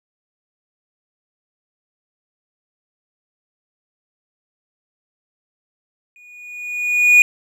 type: tone with exponential growth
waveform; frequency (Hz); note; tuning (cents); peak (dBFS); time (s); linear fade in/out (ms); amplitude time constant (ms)
triangle; 2455; D#7; -24; -3; 6.16-7.22; 1; 230
effects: none